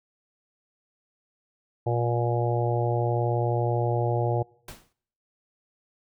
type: harmonic tone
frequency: 119.2 Hz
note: A#2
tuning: 39 cents sharp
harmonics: 1 / 3 / 4 / 5 / 6 / 7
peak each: -25 / -30 / -31 / -32 / -33 / -33 dBFS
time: 1.86-4.43 s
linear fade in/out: 10 ms
type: noise with exponential decay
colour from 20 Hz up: pink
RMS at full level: -37 dBFS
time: 4.68-4.93 s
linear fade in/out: 5 ms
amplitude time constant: 54 ms
effects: noise-tail reverb RT60 0.7 s tail -25 dB re dry